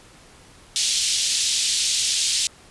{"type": "band-pass noise", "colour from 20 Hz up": "pink", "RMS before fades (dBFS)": -22, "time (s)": [0.76, 2.47], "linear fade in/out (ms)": 0, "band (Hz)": [3300, 8700], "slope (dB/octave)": 24, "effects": ["pink hiss -49 dBFS RMS until 2.7 s", "resampled to 24000 Hz"]}